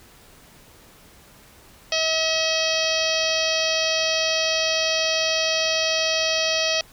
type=harmonic tone; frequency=641 Hz; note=E5; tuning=49 cents flat; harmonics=1 / 2 / 3 / 4 / 5 / 6 / 7 / 8 / 9; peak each=-25 / -35 / -31 / -27 / -27 / -32 / -28 / -29 / -30 dBFS; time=1.92-6.81 s; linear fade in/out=2 ms; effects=pink hiss -50 dBFS RMS until 6.92 s